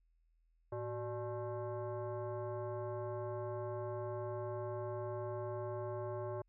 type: tone with frequency modulation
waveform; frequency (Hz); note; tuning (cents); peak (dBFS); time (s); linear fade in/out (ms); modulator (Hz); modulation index
sine; 110; A2; 0; -38; 0.72-6.42; 5; 484; 1.5
effects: added 41 Hz sine -70 dBFS peak until 6.48 s